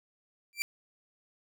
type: tone with exponential growth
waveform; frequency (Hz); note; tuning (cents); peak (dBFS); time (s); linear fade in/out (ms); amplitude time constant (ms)
sawtooth; 2349; D7; 0; -21; 0.53-0.62; 0; 18
effects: none